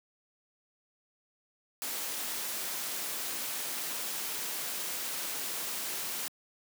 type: noise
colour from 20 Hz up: white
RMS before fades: -36 dBFS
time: 1.82-6.28 s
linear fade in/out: 0 ms
effects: high-pass 200 Hz 12 dB/octave